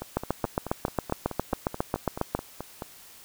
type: two click trains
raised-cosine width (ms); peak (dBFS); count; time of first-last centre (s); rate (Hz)
1; -10 / -19; 17 / 14; 0.17-2.35 / 0.02-2.822; 7.34 / 4.64
effects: white hiss -50 dBFS RMS until 3.24 s